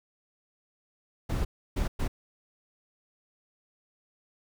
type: noise bursts at uneven times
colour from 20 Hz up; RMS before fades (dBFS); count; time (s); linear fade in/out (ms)
brown; -28; 3; 1.29-1.45 / 1.76-1.88 / 1.99-2.08; 10
effects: none